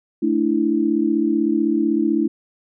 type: chord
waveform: sine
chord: A suspended fourth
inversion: none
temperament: equal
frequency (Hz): 220 / 293.7 / 329.6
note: A3 / D4 / E4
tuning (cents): 0 / 0 / 0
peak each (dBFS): -22 / -20 / -19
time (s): 0.22-2.28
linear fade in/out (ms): 10
effects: none